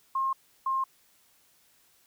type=tone pair in turn; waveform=sine; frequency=1069 / 1063.9 Hz; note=C6 / C6; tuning=+37 / +29 cents; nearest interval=unison; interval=8 cents; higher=first; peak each=-25 dBFS; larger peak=neither; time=0.15-0.33 / 0.66-0.84 s; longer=neither; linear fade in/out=5 ms; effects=white hiss -64 dBFS RMS until 2.06 s